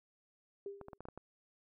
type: tone with exponential decay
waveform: sine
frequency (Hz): 399.5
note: G4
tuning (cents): +33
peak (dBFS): -38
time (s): 0.66-0.98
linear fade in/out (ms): 2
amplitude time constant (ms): 69
type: clicks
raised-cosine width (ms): 1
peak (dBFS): -33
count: 7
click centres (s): 0.813 / 0.884 / 0.932 / 1.006 / 1.054 / 1.086 / 1.176
effects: none